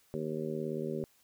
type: harmonic tone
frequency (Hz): 77.78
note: D#2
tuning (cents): 0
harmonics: 2 / 3 / 4 / 5 / 6 / 7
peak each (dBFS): -40 / -39 / -45 / -37 / -42 / -43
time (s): 0.14-1.04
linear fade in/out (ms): 0
effects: white hiss -67 dBFS RMS until 1.23 s